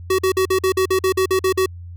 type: tone bursts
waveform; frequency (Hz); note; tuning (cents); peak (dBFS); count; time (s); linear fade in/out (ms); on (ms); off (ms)
square; 376.9; F#4; +32; -15; 12; 0.1-1.66; 5; 86; 48
effects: added 87 Hz sine -32 dBFS peak until 1.96 s